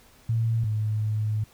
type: tone pair in turn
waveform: sine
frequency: 113.9 / 107.51 Hz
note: A#2 / A2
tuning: -40 / -40 cents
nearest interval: minor second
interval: 100 cents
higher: first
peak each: -21 / -23 dBFS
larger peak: first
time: 0.29-0.64 / 0.64-1.44 s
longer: second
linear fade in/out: 5 ms
effects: pink hiss -56 dBFS RMS until 1.53 s